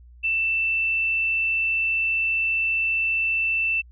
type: tone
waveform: sine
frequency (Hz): 2665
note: E7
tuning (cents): +18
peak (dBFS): -20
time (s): 0.23-3.82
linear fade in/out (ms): 20
effects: added 60 Hz sine -45 dBFS peak until 3.91 s